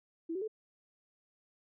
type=tone with pitch steps; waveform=sine; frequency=329.6 / 378.6 / 434.9 Hz; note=E4 / F#4 / A4; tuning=0 / +40 / -20 cents; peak=-34 dBFS; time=0.29-0.479 s; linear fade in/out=10 ms; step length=63 ms; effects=none